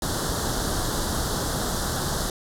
pink band-stop noise, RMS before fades -26 dBFS, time 0.02-2.3 s, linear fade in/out 2 ms, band 1700 to 3400 Hz, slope 48 dB/octave, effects low-pass 12000 Hz 12 dB/octave

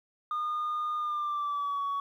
sine tone with pitch glide, 1220 to 1125.2 Hz, D#6 to C#6, -34 to +26 cents, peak -27 dBFS, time 0.31-2 s, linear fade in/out 2 ms, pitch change -140 cents, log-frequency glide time 0.97-1.82 s, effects tanh soft clip ceiling -27 dBFS + 11-bit

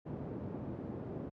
pink band-pass noise, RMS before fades -42 dBFS, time 0.05-1.3 s, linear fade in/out 20 ms, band 110 to 440 Hz, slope 12 dB/octave, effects high-pass 60 Hz 12 dB/octave

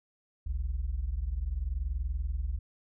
sine tone pair together, 49.78 / 70.4 Hz, G1 / C#2, +27 / +27 cents, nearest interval tritone, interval 600 cents, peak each -31 / -31 dBFS, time 0.46-2.59 s, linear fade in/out 10 ms, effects tanh soft clip ceiling -25 dBFS

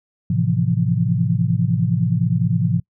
sine chord, F major seventh, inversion first, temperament equal, 110 / 130.81 / 164.81 / 174.61 Hz, A2 / C3 / E3 / F3, 0 / 0 / 0 / 0 cents, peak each -21 dBFS, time 0.3-2.8 s, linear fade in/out 5 ms, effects noise-tail reverb RT60 0.1 s tail -26 dB re dry

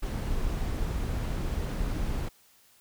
brown noise, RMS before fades -30 dBFS, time 0.02-2.29 s, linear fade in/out 10 ms, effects white hiss -61 dBFS RMS until 2.8 s

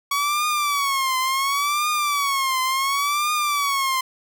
sawtooth tone with vibrato, 1122 Hz, C#6, 21 cents sharp, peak -16 dBFS, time 0.11-4.01 s, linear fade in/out 5 ms, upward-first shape triangle, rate 0.7 Hz, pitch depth 150 cents each way, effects none

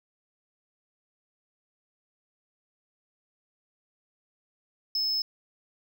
triangle tone, 5210 Hz, E8, 21 cents flat, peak -24 dBFS, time 4.95-5.22 s, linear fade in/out 2 ms, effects none

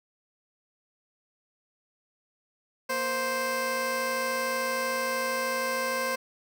15% pulse tone pair together, 235.1 / 523.3 Hz, A#3 / C5, +15 / 0 cents, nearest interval octave + major second, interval 1385 cents, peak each -31 / -21 dBFS, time 2.89-6.16 s, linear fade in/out 10 ms, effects none

